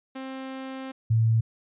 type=tone pair in turn; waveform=sawtooth / sine; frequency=264.5 / 112.7 Hz; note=C4 / A2; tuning=+19 / +42 cents; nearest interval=octave + minor third; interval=1477 cents; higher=first; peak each=-30 / -18 dBFS; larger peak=second; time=0.15-0.92 / 1.1-1.41 s; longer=first; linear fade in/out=10 ms; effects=resampled to 8000 Hz